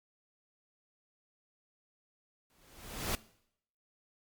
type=noise with exponential growth; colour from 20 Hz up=pink; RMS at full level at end=-31 dBFS; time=2.5-3.15 s; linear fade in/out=0 ms; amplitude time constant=140 ms; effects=noise-tail reverb RT60 0.7 s tail -20 dB re dry + MP3 96 kbps